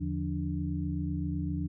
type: tone cluster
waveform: sine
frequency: 80.9 / 145.4 / 173.2 / 292.8 Hz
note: E2 / D3 / F3 / D4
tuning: -32 / -17 / -14 / -5 cents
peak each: -34 / -38 / -34 / -36 dBFS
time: 0-1.68 s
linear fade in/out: 20 ms
effects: none

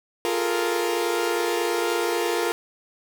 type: tone cluster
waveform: sawtooth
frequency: 349.2 / 413.4 / 436.8 / 466.1 Hz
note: F4 / G#4 / A4 / A#4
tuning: 0 / -8 / -13 / 0 cents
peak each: -22 / -27 / -28 / -22 dBFS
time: 0.25-2.52 s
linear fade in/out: 0 ms
effects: none

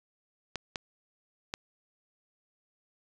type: clicks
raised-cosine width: 0.2 ms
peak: -16 dBFS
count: 3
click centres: 0.557 / 0.758 / 1.539 s
effects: resampled to 22050 Hz + 8-bit

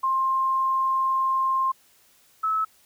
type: tone pair in turn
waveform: sine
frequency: 1058 / 1298.9 Hz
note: C6 / E6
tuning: +19 / -26 cents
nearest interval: major third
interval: 355 cents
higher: second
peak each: -20 / -21 dBFS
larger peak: first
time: 0.03-1.72 / 2.43-2.65 s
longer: first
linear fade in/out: 10 ms
effects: white hiss -59 dBFS RMS until 2.85 s

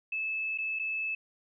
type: tone with dropouts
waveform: sine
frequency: 2612 Hz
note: E7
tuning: 17 cents flat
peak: -30 dBFS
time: 0.12-1.15 s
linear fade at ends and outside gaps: 5 ms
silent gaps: 0.577-0.584 / 0.79-0.795 s
effects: none

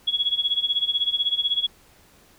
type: tone with tremolo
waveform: sine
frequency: 3351 Hz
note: G#7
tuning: 15 cents sharp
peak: -17 dBFS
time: 0.07-1.67 s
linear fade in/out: 10 ms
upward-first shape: sine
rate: 16 Hz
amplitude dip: 85%
effects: pink hiss -55 dBFS RMS until 2.38 s

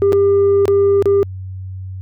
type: tone with dropouts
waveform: sine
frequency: 398.8 Hz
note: G4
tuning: 30 cents sharp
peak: -7 dBFS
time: 0.02-1.23 s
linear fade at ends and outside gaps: 0 ms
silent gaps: 0.123-0.13 / 0.655-0.68 / 1.024-1.057 s
effects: tanh soft clip ceiling -8 dBFS + added 94 Hz sine -25 dBFS peak until 2.01 s

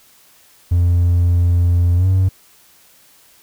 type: tone with pitch glide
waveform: triangle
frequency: 87.31 to 94.12 Hz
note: F2 to F#2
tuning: 0 to +30 cents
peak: -8 dBFS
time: 0.71-2.29 s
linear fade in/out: 10 ms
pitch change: +130 cents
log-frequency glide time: 1.96-2.06 s
effects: tanh soft clip ceiling -5 dBFS + white hiss -50 dBFS RMS until 3.42 s

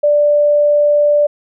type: tone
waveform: sine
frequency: 588 Hz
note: D5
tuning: 2 cents sharp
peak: -8 dBFS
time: 0.03-1.27 s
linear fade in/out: 10 ms
effects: none

